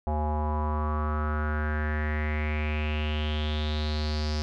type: tone with low-pass filter sweep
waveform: square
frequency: 75.9 Hz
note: D#2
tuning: 42 cents flat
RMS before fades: -28 dBFS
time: 0.07-4.42 s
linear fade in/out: 0 ms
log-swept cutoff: 790 to 5100 Hz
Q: 5.9
effects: none